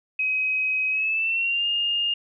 sine tone with pitch glide, 2533 to 2827 Hz, D#7 to F7, +30 to +20 cents, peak -21 dBFS, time 0.19-2.14 s, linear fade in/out 5 ms, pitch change +190 cents, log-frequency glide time 0.9-1.67 s, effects none

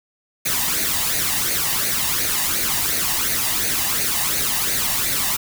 white noise with flanger, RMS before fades -21 dBFS, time 0.45-5.37 s, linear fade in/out 10 ms, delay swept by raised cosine 0.46 to 1.09 ms, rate 2.8 Hz, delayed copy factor +0.6, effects none

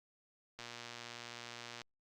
click train, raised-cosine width 0.2 ms, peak -29 dBFS, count 147, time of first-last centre 0.59-1.817 s, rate 119 Hz, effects Opus 48 kbps

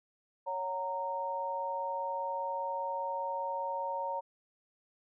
harmonic tone, 185 Hz, F#3, in tune, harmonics 3 / 4 / 5, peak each -38 / -45 / -34 dBFS, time 0.46-4.21 s, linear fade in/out 20 ms, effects none

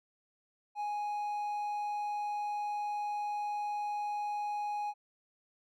triangle tone, 830.6 Hz, G#5, in tune, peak -31 dBFS, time 0.75-4.94 s, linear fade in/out 50 ms, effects none

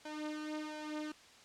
sawtooth tone with flanger, 304.9 Hz, D#4, 35 cents flat, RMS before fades -42 dBFS, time 0.05-1.12 s, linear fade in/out 5 ms, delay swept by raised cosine 2 to 4 ms, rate 1.4 Hz, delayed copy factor +0.75, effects white hiss -59 dBFS RMS until 1.44 s + low-pass 6000 Hz 12 dB/octave

